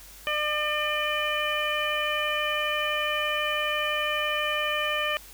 harmonic tone, 601 Hz, D5, 40 cents sharp, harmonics 1 / 2 / 3 / 4 / 5, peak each -31 / -31 / -31 / -31 / -31 dBFS, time 0.27-5.17 s, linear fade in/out 0 ms, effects added 48 Hz sine -51 dBFS peak until 5.33 s + white hiss -48 dBFS RMS until 5.33 s

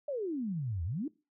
sine exponential two-way sweep, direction down then up, 607 to 78.4 to 328.9 Hz, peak -32 dBFS, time 0.08-1.08 s, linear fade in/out 5 ms, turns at 0.84 s, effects noise-tail reverb RT60 0.3 s tail -22 dB re dry

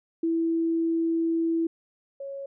sine tone pair in turn, 329.8 / 552.4 Hz, E4 / C#5, +1 / -6 cents, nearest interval major sixth, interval 893 cents, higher second, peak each -22 / -33 dBFS, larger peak first, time 0.23-1.67 / 2.2-2.46 s, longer first, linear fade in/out 5 ms, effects none

